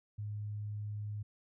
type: tone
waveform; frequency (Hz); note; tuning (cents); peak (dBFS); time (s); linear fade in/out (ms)
sine; 104.6; G#2; +13; -37; 0.18-1.23; 10
effects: none